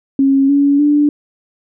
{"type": "tone with pitch steps", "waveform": "sine", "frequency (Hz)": [272.5, 282.8, 293.4], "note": ["C#4", "C#4", "D4"], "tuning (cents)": [-29, 35, -2], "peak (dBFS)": -8, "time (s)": [0.19, 1.09], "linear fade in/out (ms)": 2, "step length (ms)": 300, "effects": []}